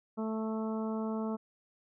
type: harmonic tone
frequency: 220 Hz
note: A3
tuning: in tune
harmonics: 1 / 2 / 3 / 4 / 5 / 6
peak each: -33 / -39 / -43 / -45 / -47 / -49 dBFS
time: 0.17-1.37 s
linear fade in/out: 20 ms
effects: none